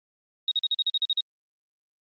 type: tone bursts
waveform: sine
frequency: 3768 Hz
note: A#7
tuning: 18 cents sharp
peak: -21 dBFS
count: 10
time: 0.48-1.207 s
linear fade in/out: 2 ms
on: 34 ms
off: 43 ms
effects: Opus 32 kbps